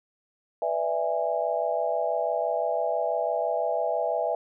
sine chord, E dominant seventh, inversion second, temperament just, 494.4 / 593.3 / 659.3 / 824.1 Hz, B4 / D5 / E5 / G#5, +2 / +18 / 0 / -14 cents, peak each -31 / -30 / -27 / -31 dBFS, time 0.62-4.35 s, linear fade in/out 2 ms, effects none

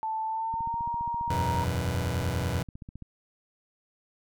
sine tone with pitch glide, 881 to 938.8 Hz, A5 to A#5, +2 to +12 cents, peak -28 dBFS, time 0.03-1.64 s, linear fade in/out 0 ms, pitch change +110 cents, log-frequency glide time 0.27-0.86 s
click train, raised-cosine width 5 ms, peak -29 dBFS, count 38, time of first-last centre 0.54-3.023 s, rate 14.9 Hz
sawtooth chord, E suspended second, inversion none, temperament just, 82.41 / 92.71 / 123.61 Hz, E2 / F#2 / B2, 0 / +4 / +2 cents, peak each -27 dBFS, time 1.3-2.63 s, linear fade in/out 5 ms
effects none

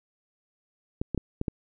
clicks, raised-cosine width 3 ms, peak -15 dBFS, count 5, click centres 1.015 / 1.147 / 1.177 / 1.414 / 1.482 s, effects none

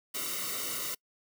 white noise with comb filter, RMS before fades -35 dBFS, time 0.14-0.95 s, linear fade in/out 10 ms, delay 1.2 ms, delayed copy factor -1, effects noise-tail reverb RT60 0.1 s tail -26 dB re dry

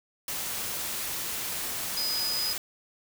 sine tone in noise, 4978 Hz, D#8, in tune, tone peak -28 dBFS, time 1.97-2.53 s, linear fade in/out 2 ms, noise white, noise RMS -33 dBFS, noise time 0.28-2.58 s, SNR +2 dB, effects none

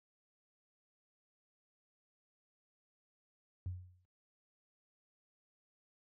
sine tone with exponential decay, 90.6 Hz, F#2, 36 cents flat, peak -33 dBFS, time 3.66-4.05 s, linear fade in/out 0 ms, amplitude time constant 83 ms, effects tanh soft clip ceiling -31 dBFS + high-pass 60 Hz 12 dB/octave

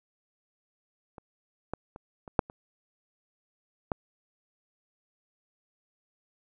clicks, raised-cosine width 1 ms, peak -30 / -18 / -29 / -29 / -6 / -29 / -14 dBFS, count 7, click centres 1.182 / 1.736 / 1.961 / 2.278 / 2.392 / 2.499 / 3.918 s, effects none

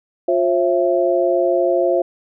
sine tone cluster, 355.8 / 536 / 669 Hz, F4 / C5 / E5, +32 / +42 / +25 cents, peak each -18 dBFS, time 0.28-2.02 s, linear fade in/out 5 ms, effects none

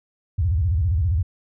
sine tone with vibrato, 82.41 Hz, E2, in tune, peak -17 dBFS, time 0.38-1.23 s, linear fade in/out 10 ms, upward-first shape square, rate 15 Hz, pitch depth 260 cents each way, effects none

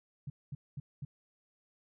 sine tone bursts, 140 Hz, C#3, 18 cents sharp, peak -37 dBFS, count 4, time 0.27-1.05 s, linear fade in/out 5 ms, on 30 ms, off 220 ms, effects none

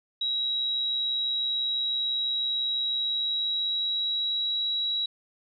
sine tone with pitch glide, 3858 to 3883 Hz, B7 to B7, -41 to -30 cents, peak -25 dBFS, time 0.21-5.06 s, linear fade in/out 5 ms, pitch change +11 cents, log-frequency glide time 2.94-4.71 s, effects none

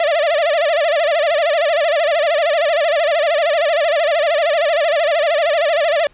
45% pulse tone with vibrato, 628 Hz, D#5, 16 cents sharp, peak -13 dBFS, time 0-6.07 s, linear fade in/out 2 ms, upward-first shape sine, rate 13 Hz, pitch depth 170 cents each way, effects pink hiss -52 dBFS RMS until 6.13 s + resampled to 8000 Hz

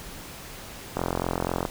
click train, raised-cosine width 1 ms, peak -11 dBFS, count 31, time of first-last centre 0.97-1.652 s, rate 44 Hz, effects pink hiss -41 dBFS RMS until 1.7 s

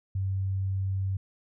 sine tone, 96.1 Hz, G2, 34 cents flat, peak -26 dBFS, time 0.15-1.17 s, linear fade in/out 5 ms, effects none

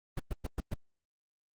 brown noise bursts, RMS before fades -32 dBFS, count 5, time 0.17-0.74 s, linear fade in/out 5 ms, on 26 ms, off 110 ms, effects Opus 24 kbps

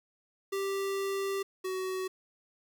square tone pair in turn, 392 / 374.7 Hz, G4 / F#4, 0 / +22 cents, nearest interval minor second, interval 78 cents, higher first, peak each -31 / -33 dBFS, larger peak first, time 0.52-1.43 / 1.64-2.08 s, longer first, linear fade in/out 10 ms, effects 10-bit

